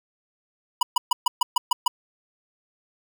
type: tone bursts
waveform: square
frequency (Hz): 980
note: B5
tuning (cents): -14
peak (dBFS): -17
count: 8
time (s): 0.81-1.88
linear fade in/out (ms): 5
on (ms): 20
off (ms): 130
effects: none